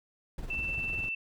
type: noise with tremolo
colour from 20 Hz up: brown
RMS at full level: -37 dBFS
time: 0.38-1.09 s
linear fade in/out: 2 ms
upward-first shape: triangle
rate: 20 Hz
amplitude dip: 60%
type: tone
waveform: sine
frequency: 2668 Hz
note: E7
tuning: 20 cents sharp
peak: -31 dBFS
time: 0.5-1.15 s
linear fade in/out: 5 ms
effects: none